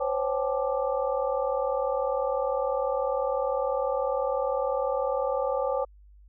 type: tone cluster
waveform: sine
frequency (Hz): 510 / 550 / 784 / 864 / 1181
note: C5 / C#5 / G5 / A5 / D6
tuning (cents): -44 / -14 / 0 / -32 / +9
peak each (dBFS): -29 / -28 / -35 / -34 / -35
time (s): 0-5.85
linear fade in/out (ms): 10
effects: added 50 Hz sine -50 dBFS peak until 6.28 s